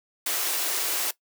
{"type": "high-pass noise", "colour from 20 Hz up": "white", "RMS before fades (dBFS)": -27, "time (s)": [0.26, 1.11], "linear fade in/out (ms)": 5, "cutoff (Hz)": 300, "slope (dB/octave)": 96, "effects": ["noise-tail reverb RT60 0.1 s tail -18 dB re dry"]}